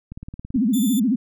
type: click train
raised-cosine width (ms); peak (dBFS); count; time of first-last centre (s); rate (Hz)
5; -22; 9; 0.12-0.56; 18.2
type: tone with vibrato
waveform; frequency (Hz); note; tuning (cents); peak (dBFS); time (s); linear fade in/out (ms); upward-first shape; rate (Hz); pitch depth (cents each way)
sine; 233.1; A#3; 0; -16; 0.54-1.16; 10; sine; 14; 260
type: tone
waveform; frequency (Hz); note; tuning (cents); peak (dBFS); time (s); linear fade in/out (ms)
5% pulse; 3520; A7; 0; -21; 0.73-1; 10
effects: none